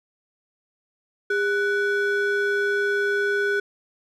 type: ring-modulated tone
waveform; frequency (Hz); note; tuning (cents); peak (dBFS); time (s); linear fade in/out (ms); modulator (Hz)
triangle; 946; A#5; +25; -15; 1.3-3.6; 5; 541
effects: none